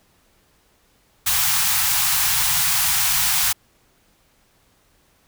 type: band-stop noise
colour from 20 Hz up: white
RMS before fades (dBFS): -19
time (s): 1.26-3.53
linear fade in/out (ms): 10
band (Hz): 170 to 730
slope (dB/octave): 96
effects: pink hiss -60 dBFS RMS until 5.27 s